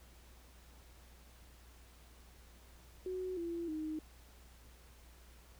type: tone with pitch steps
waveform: sine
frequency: 370 / 339.3 / 311.1 Hz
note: F#4 / F4 / D#4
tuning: 0 / -50 / 0 cents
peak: -37 dBFS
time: 3.06-3.99 s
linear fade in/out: 2 ms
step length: 310 ms
effects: added 60 Hz sine -58 dBFS peak until 5.59 s + pink hiss -63 dBFS RMS until 5.59 s